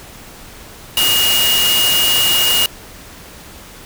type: tone in noise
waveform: sine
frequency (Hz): 2863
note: F7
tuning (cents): +42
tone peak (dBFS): -13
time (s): 0.97-2.66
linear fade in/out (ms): 2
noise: white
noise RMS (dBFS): -17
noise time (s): 0.97-2.66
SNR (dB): +1
effects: pink hiss -37 dBFS RMS until 3.85 s